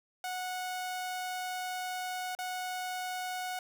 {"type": "tone with dropouts", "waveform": "sawtooth", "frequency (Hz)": 735, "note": "F#5", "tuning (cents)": -12, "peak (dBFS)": -31, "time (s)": [0.24, 3.59], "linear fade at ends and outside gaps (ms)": 2, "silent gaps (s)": [2.351, 2.388], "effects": []}